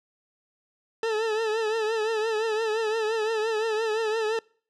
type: tone with vibrato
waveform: 40% pulse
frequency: 440 Hz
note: A4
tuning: in tune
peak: -23 dBFS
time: 1.03-4.39 s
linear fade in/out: 2 ms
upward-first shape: triangle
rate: 5.8 Hz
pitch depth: 77 cents each way
effects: noise-tail reverb RT60 0.5 s tail -26 dB re dry + low-pass 5000 Hz 12 dB/octave